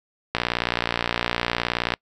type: click train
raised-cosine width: 0.3 ms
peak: -5 dBFS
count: 95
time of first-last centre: 0.35-1.938 s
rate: 59.2 Hz
effects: noise-tail reverb RT60 0.1 s tail -26 dB re dry